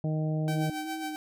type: harmonic tone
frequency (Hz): 155.56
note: D#3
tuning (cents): 0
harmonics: 1 / 2 / 3 / 4 / 5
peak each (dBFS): -27 / -36 / -41 / -38 / -46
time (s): 0.04-0.7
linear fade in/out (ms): 2
type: tone with vibrato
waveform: sine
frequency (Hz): 312.7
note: D#4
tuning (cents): +9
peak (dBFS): -35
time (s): 0.48-1.16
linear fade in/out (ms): 10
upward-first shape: square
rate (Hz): 2.7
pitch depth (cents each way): 30
type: tone with tremolo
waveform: sawtooth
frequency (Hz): 772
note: G5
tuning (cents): -27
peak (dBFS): -29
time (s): 0.48-1.16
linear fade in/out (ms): 0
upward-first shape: sine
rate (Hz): 7.4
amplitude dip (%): 60
effects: none